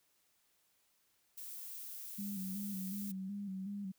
violet noise, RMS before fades -47 dBFS, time 1.37-3.12 s, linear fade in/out 10 ms
sine tone with vibrato, 196 Hz, G3, in tune, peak -39 dBFS, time 2.18-3.92 s, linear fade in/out 10 ms, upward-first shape square, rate 2.7 Hz, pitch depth 55 cents each way
effects white hiss -75 dBFS RMS until 3.98 s

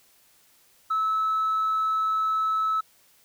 triangle tone with tanh clipping, 1301 Hz, E6, 23 cents flat, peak -22 dBFS, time 0.9-2.81 s, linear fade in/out 10 ms, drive 5 dB, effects white hiss -60 dBFS RMS until 3.24 s

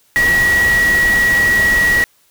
sine tone in noise, 1918 Hz, A#6, 49 cents sharp, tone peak -10 dBFS, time 0.16-2.04 s, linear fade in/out 0 ms, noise pink, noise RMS -22 dBFS, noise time 0.16-2.04 s, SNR +9 dB, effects white hiss -55 dBFS RMS until 2.3 s

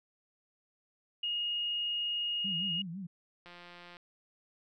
sine tone, 2863 Hz, F7, 42 cents sharp, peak -31 dBFS, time 1.23-2.82 s, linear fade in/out 5 ms
sine tone with vibrato, 180.9 Hz, F#3, 39 cents flat, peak -38 dBFS, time 2.44-3.07 s, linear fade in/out 10 ms, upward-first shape sine, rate 5.9 Hz, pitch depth 170 cents each way
click train, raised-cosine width 0.3 ms, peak -35 dBFS, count 90, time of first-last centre 3.46-3.969 s, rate 175 Hz
effects none

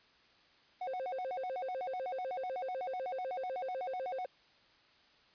triangle tone with vibrato, 622.3 Hz, D#5, in tune, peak -34 dBFS, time 0.81-4.26 s, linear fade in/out 5 ms, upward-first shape square, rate 8 Hz, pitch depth 290 cents each way, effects white hiss -65 dBFS RMS until 5.34 s + resampled to 11025 Hz

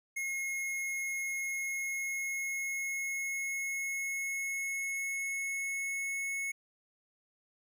square tone with pitch glide, 2161 to 2194 Hz, C#7 to C#7, -45 to -18 cents, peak -34 dBFS, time 0.16-6.52 s, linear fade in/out 10 ms, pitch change +27 cents, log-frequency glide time 1.33-6.29 s, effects none

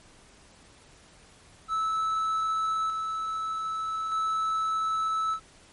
triangle tone with tremolo, 1307 Hz, E6, 15 cents flat, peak -23 dBFS, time 1.68-5.4 s, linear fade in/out 50 ms, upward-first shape square, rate 0.41 Hz, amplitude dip 35%, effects pink hiss -55 dBFS RMS until 5.72 s + MP3 48 kbps

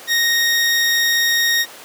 20% pulse tone, 1864.7 Hz, A#6, in tune, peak -9 dBFS, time 0.07-1.66 s, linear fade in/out 50 ms, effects pink hiss -37 dBFS RMS until 1.84 s + high-pass 400 Hz 12 dB/octave

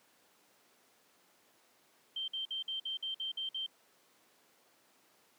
sine tone bursts, 3136 Hz, G7, in tune, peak -35 dBFS, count 9, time 2.16-3.664 s, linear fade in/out 5 ms, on 120 ms, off 53 ms, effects pink hiss -67 dBFS RMS until 5.38 s + high-pass 300 Hz 12 dB/octave

